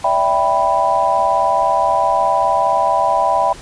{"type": "chord", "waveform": "sine", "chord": "E minor seventh", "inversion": "third", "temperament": "equal with one note detuned", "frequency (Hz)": [580.2, 659.3, 784, 987.8], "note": ["D5", "E5", "G5", "B5"], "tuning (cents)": [-21, 0, 0, 0], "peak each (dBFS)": [-22, -18, -17, -16], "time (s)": [0.04, 3.53], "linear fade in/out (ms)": 5, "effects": ["pink hiss -37 dBFS RMS until 3.61 s", "resampled to 22050 Hz"]}